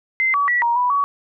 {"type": "tone with pitch steps", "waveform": "sine", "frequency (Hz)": [2073, 1140, 1943, 942, 986, 1130], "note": ["C7", "C#6", "B6", "A#5", "B5", "C#6"], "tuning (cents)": [-17, 48, -29, 18, -3, 33], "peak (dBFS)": -15, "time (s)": [0.2, 1.04], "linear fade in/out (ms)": 0, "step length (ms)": 140, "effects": []}